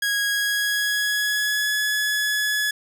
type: tone with pitch glide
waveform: sawtooth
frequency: 1650 to 1698.3 Hz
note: G#6 to G#6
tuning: -12 to +38 cents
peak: -17 dBFS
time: 0.02-2.71 s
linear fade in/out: 5 ms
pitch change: +50 cents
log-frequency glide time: 0.29-1.73 s
effects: none